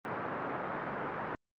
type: band-pass noise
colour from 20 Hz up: white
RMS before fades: -37 dBFS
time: 0.05-1.35 s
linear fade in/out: 0 ms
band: 120 to 1500 Hz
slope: 24 dB/octave
effects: Opus 32 kbps